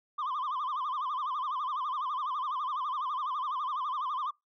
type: tone with vibrato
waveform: sine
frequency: 1108.7 Hz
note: C#6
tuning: in tune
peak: -28 dBFS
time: 0.18-4.31 s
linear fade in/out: 10 ms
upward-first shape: sine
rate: 12 Hz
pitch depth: 180 cents each way
effects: noise-tail reverb RT60 0.2 s tail -26 dB re dry + tanh soft clip ceiling -29 dBFS